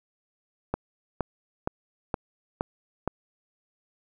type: click train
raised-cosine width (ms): 1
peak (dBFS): -12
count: 6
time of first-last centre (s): 0.74-3.076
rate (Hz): 2.14
effects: 9-bit